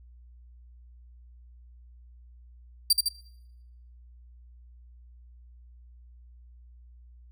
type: tone with echo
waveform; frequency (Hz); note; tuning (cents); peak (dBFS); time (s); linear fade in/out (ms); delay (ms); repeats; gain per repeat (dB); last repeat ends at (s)
sawtooth; 4699; D8; 0; -14; 2.9-2.93; 5; 78; 2; -3; 3.086
effects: noise-tail reverb RT60 0.9 s tail -23 dB re dry + added 60 Hz sine -49 dBFS peak until 7.31 s